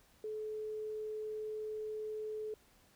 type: tone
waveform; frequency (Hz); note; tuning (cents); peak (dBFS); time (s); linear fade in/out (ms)
sine; 430.4; A4; -38; -38; 0.24-2.54; 2
effects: pink hiss -67 dBFS RMS until 2.95 s